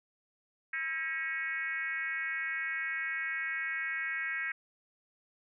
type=tone with frequency modulation; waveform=sine; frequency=1910 Hz; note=A#6; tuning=42 cents sharp; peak=-32 dBFS; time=0.73-4.52 s; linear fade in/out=5 ms; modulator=296 Hz; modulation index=1.3; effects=none